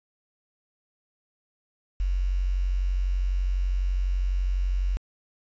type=tone with quantisation; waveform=sine; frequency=46 Hz; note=F#1; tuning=9 cents flat; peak=-22 dBFS; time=2-4.97 s; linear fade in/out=0 ms; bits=8; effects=resampled to 16000 Hz